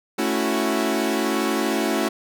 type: chord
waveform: sawtooth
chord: F# minor seventh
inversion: first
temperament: equal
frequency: 220 / 277.2 / 329.6 / 370 Hz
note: A3 / C#4 / E4 / F#4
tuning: 0 / 0 / 0 / 0 cents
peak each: -22 dBFS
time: 0.18-2.09 s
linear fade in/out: 10 ms
effects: none